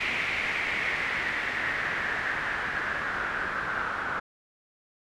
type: noise with low-pass filter sweep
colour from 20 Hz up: white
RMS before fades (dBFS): -30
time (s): 0-4.2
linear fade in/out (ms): 10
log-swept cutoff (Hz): 2300 to 1400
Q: 4.7
effects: none